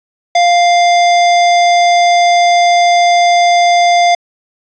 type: tone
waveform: square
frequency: 698.5 Hz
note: F5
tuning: in tune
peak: -7 dBFS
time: 0.35-4.15 s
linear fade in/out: 5 ms
effects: resampled to 16000 Hz + 8-bit